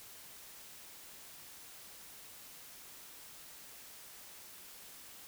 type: silence
effects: white hiss -53 dBFS RMS until 5.27 s